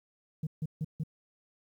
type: tone bursts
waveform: sine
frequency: 155.56 Hz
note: D#3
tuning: in tune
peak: -28 dBFS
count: 4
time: 0.43-1.036 s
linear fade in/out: 5 ms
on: 39 ms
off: 150 ms
effects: tanh soft clip ceiling -28 dBFS + 11-bit